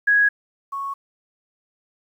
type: tone pair in turn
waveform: sine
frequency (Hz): 1661.2 / 1105.5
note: G#6 / C#6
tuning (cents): 0 / -5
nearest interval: perfect fifth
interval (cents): 705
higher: first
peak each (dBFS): -13 / -25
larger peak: first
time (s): 0.07-0.29 / 0.72-0.94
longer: neither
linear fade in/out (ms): 10
effects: 9-bit